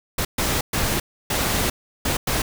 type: noise bursts at uneven times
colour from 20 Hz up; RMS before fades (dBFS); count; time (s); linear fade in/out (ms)
pink; -22; 6; 0.18-0.25 / 0.38-0.61 / 0.73-1 / 1.3-1.7 / 2.05-2.17 / 2.27-2.42; 5
effects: none